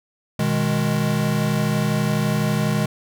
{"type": "chord", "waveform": "square", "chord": "G# minor", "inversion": "first", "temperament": "equal", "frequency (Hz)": [123.47, 155.56, 207.7], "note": ["B2", "D#3", "G#3"], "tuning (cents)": [0, 0, 0], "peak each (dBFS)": [-25, -23, -23], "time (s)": [0.39, 2.86], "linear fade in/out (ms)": 5, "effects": []}